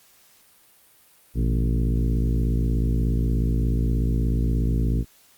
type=harmonic tone with a mistuned harmonic; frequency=56.7 Hz; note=A#1; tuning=47 cents flat; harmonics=1 / 2 / 3 / 4 / 5 / 6 / 7 / 8; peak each=-21 / -25 / -31 / -30 / -33 / -38 / -40 / -41 dBFS; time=1.34-5.05 s; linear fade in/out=50 ms; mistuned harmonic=2; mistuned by=+120 cents; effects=white hiss -56 dBFS RMS until 5.37 s + Opus 48 kbps